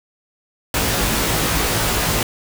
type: noise with comb filter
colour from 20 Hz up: pink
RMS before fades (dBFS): -19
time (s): 0.74-2.23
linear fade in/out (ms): 2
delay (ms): 18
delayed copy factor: +0.95
effects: none